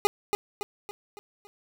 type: tone with echo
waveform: 25% pulse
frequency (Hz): 410.3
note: G#4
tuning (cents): -21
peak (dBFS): -14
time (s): 0.05-0.07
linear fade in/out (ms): 0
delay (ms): 280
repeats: 5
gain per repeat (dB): -6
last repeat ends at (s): 1.47
effects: none